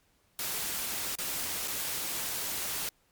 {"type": "noise with dropouts", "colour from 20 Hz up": "white", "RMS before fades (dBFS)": -34, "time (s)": [0.39, 2.89], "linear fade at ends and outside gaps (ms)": 1, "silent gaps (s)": [[1.154, 1.186], [1.676, 1.68]], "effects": ["pink hiss -69 dBFS RMS until 3.11 s", "MP3 96 kbps"]}